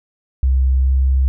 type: tone with pitch glide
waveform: sine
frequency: 65.41 to 66.09 Hz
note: C2 to C2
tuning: 0 to +18 cents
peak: -11 dBFS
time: 0.43-1.28 s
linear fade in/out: 0 ms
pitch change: +18 cents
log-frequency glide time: 0.81-0.89 s
effects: none